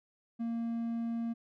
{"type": "tone with hard clipping", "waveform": "triangle", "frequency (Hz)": 231.4, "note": "A#3", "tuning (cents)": -13, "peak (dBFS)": -33, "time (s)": [0.39, 1.34], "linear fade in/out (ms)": 20, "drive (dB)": 6, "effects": []}